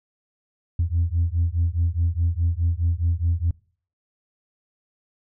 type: beating tone pair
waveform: sine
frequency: 82.6 / 87.4 Hz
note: E2 / F2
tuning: +4 / +2 cents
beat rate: 4.8 Hz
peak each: -21 dBFS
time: 0.79-3.51 s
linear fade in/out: 5 ms
effects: noise-tail reverb RT60 0.5 s tail -26 dB re dry + tanh soft clip ceiling -14 dBFS